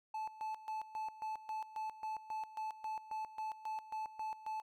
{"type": "tone with tremolo", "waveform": "triangle", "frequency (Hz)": 870, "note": "A5", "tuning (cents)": -20, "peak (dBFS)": -36, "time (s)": [0.14, 4.62], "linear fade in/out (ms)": 5, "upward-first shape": "square", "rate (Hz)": 3.7, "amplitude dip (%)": 80, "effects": []}